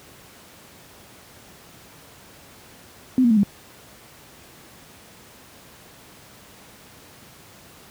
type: tone with pitch steps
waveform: sine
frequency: 256.6 / 236.7 / 218.3 / 201.3 Hz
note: C4 / A#3 / A3 / G3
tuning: -34 / +27 / -13 / +46 cents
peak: -13 dBFS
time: 3.18-3.432 s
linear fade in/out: 0 ms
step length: 63 ms
effects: pink hiss -47 dBFS RMS until 7.9 s + high-pass 80 Hz 12 dB/octave